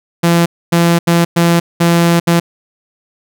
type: tone bursts at uneven times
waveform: sawtooth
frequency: 170 Hz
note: F3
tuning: 46 cents flat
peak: -4 dBFS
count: 6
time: 0.23-0.46 / 0.72-0.99 / 1.07-1.25 / 1.36-1.6 / 1.8-2.2 / 2.27-2.4 s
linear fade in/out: 10 ms
effects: none